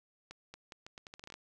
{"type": "accelerating click train", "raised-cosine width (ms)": 0.2, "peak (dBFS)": -30, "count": 13, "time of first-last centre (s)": [0.31, 1.341], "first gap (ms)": 230, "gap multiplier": 0.79, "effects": []}